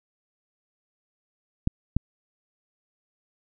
clicks, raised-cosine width 5 ms, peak -9 dBFS, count 2, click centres 1.674 / 1.966 s, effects none

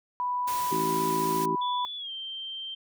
sine tone, 987.8 Hz, B5, in tune, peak -26 dBFS, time 0.2-1.85 s, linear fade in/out 0 ms
white noise, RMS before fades -37 dBFS, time 0.47-1.46 s, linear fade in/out 10 ms
harmonic tone, 55 Hz, A1, in tune, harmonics 3 / 4 / 5 / 6 / 7, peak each -36 / -38 / -36 / -34 / -31 dBFS, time 0.71-1.56 s, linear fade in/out 10 ms
sine tone with pitch glide, 3444 to 3140 Hz, A7 to G7, -38 to +2 cents, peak -34 dBFS, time 1.61-2.75 s, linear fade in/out 10 ms, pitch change -160 cents, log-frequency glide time 1.97-2.11 s
effects none

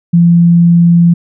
sine tone, 171 Hz, F3, 36 cents flat, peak -3 dBFS, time 0.13-1.14 s, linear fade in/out 10 ms, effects none

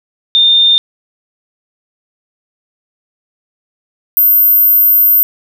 sine tone pair in turn, 3621 / 13608 Hz, A7 / G#9, +49 / +41 cents, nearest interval octave + major seventh, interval 2292 cents, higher second, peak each -5 dBFS, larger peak neither, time 0.35-0.78 / 4.17-5.23 s, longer second, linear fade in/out 0 ms, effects none

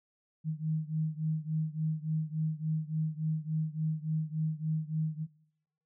sine beating tone pair, 155.56 / 159.06 Hz, D#3 / D#3, 0 / +38 cents, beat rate 3.5 Hz, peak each -32 / -34 dBFS, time 0.44-5.27 s, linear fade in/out 50 ms, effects noise-tail reverb RT60 0.8 s tail -21 dB re dry

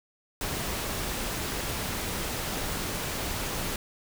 pink noise, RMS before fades -32 dBFS, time 0.41-3.76 s, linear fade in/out 2 ms, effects none

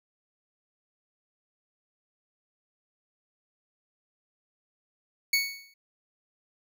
25% pulse tone with exponential decay, 2222 Hz, C#7, 4 cents sharp, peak -16 dBFS, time 5.33-5.74 s, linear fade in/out 5 ms, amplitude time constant 87 ms, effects none

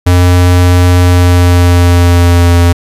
square tone with pitch glide, 89.2 to 86.51 Hz, F2 to F2, +37 to -16 cents, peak -4 dBFS, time 0.06-2.73 s, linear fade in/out 10 ms, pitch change -53 cents, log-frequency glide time 1.01-2.57 s, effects resampled to 32000 Hz

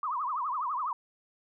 sine tone with vibrato, 1100 Hz, C#6, 14 cents flat, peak -29 dBFS, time 0.03-0.93 s, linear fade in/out 2 ms, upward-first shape triangle, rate 12 Hz, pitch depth 280 cents each way, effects none

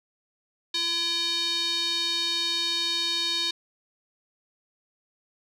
square tone with band-pass filter, 338.9 Hz, E4, 48 cents sharp, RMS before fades -27 dBFS, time 0.74-3.51 s, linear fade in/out 5 ms, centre 4000 Hz, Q 7.5, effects none

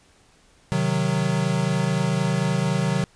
square chord, C diminished, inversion none, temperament equal with one note detuned, 131.49 / 155.56 / 185 Hz, C3 / Eb3 / Gb3, +9 / 0 / 0 cents, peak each -26 / -25 / -25 dBFS, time 0.72-3.04 s, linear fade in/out 0 ms, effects pink hiss -57 dBFS RMS until 3.15 s + resampled to 22050 Hz

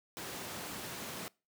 pink high-pass noise, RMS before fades -43 dBFS, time 0.17-1.28 s, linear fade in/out 0 ms, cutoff 160 Hz, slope 12 dB/octave, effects noise-tail reverb RT60 0.3 s tail -24 dB re dry

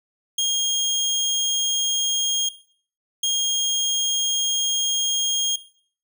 25% pulse tone pair in turn, 3244 / 3244 Hz, G#7 / G#7, -41 / -41 cents, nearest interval unison, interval 0 cents, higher neither, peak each -16 dBFS, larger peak neither, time 0.38-2.49 / 3.23-5.56 s, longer second, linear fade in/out 5 ms, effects noise-tail reverb RT60 0.5 s tail -18 dB re dry

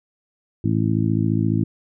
harmonic tone, 54.5 Hz, A1, 16 cents flat, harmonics 2 / 3 / 4 / 5 / 6, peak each -21 / -23 / -24 / -25 / -26 dBFS, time 0.64-1.64 s, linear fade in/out 5 ms, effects none

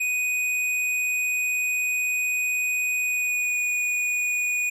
square tone with pitch glide, 2489 to 2466 Hz, D#7 to D#7, 0 to -16 cents, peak -23 dBFS, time 0-4.7 s, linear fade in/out 10 ms, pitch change -16 cents, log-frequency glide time 2.98-3.59 s, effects low-pass 12000 Hz 12 dB/octave

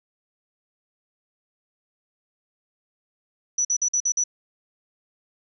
sine tone bursts, 5920 Hz, F#8, in tune, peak -19 dBFS, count 6, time 3.58-4.239 s, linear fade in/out 5 ms, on 69 ms, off 49 ms, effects none

